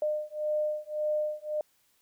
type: beating tone pair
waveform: sine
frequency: 605 / 606.8 Hz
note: D#5 / D#5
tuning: -49 / -44 cents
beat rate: 1.8 Hz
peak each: -31 dBFS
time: 0.02-1.61 s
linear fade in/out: 2 ms
effects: white hiss -69 dBFS RMS until 2.01 s